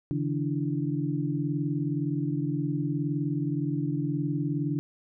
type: tone cluster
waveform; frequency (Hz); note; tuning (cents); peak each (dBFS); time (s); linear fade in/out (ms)
sine; 141.4 / 160.7 / 291.4 / 333.3; C#3 / E3 / D4 / E4; +35 / -44 / -13 / +19; -30 / -32 / -30 / -37; 0.11-4.79; 0
effects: none